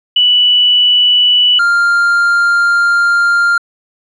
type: tone pair in turn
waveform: sine / triangle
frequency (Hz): 2960 / 1396.9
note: F#7 / F6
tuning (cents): 0 / 0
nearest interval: octave + minor second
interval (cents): 1300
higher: first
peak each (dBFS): -6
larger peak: neither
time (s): 0.16-1.59 / 1.59-3.58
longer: second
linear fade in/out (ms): 5
effects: resampled to 24000 Hz